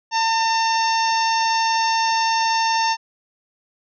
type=harmonic tone; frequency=903 Hz; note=A5; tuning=45 cents sharp; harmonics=1 / 2 / 3 / 4 / 5 / 6 / 7; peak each=-18 / -27 / -28 / -33 / -32 / -26 / -33 dBFS; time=0.11-2.97 s; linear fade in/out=50 ms; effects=none